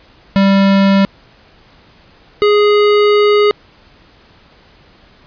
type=tone pair in turn; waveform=square; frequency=196 / 415.3 Hz; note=G3 / G#4; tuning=0 / 0 cents; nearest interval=octave + minor second; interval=1300 cents; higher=second; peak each=-8 dBFS; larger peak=neither; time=0.36-1.05 / 2.42-3.51 s; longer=second; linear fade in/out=0 ms; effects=pink hiss -46 dBFS RMS until 5.26 s + resampled to 11025 Hz